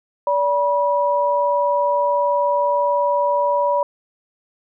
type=tone pair together; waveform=sine; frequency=577 / 970.4 Hz; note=D5 / B5; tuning=-31 / -31 cents; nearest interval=major sixth; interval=900 cents; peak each=-18 dBFS; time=0.27-3.83 s; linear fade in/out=2 ms; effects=none